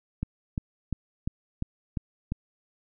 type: click train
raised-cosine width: 5 ms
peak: -16 dBFS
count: 7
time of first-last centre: 0.23-2.321 s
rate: 2.87 Hz
effects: none